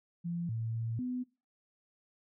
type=tone with pitch steps; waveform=sine; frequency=171.5 / 113.3 / 114.2 / 250.2 Hz; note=F3 / A#2 / A#2 / B3; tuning=-31 / -49 / -35 / +23 cents; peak=-33 dBFS; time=0.24-1.24 s; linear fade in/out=20 ms; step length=250 ms; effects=noise-tail reverb RT60 0.3 s tail -20 dB re dry